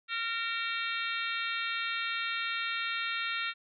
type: harmonic tone with a mistuned harmonic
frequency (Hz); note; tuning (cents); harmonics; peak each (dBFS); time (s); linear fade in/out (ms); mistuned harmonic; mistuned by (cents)
460; A#4; -23; 3 / 4 / 5 / 6 / 7 / 8 / 9; -36 / -38 / -38 / -39 / -43 / -39 / -46; 0.08-3.54; 50; 6; -27
effects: none